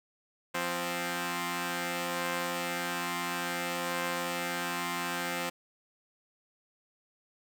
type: tone pair together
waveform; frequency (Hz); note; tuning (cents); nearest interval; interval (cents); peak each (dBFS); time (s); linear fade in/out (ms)
5% pulse; 174.66 / 261.7; F3 / C4; 0 / 0; perfect fifth; 700; -23; 0.54-5.5; 10
effects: none